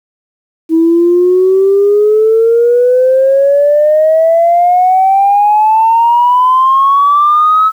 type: exponential sweep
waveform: sine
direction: up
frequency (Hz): 321.3 to 1301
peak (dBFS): -4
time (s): 0.69-7.72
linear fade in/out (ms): 50
effects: tanh soft clip ceiling 0 dBFS + 7-bit